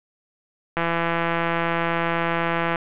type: click train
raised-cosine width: 0.5 ms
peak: -8 dBFS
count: 335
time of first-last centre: 0.77-2.758 s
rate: 168 Hz
effects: resampled to 8000 Hz + 7-bit